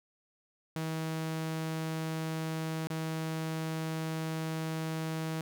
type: tone with dropouts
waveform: sawtooth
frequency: 160 Hz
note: D#3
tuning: 49 cents sharp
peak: -29 dBFS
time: 0.76-5.41 s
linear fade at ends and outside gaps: 0 ms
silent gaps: 2.871-2.902 s
effects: none